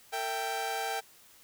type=tone cluster; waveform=sawtooth; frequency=452.8 / 660 / 785 Hz; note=A4 / E5 / G5; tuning=+50 / +2 / +2 cents; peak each=-35 / -37 / -29 dBFS; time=0.12-1.01 s; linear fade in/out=20 ms; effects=white hiss -58 dBFS RMS until 1.43 s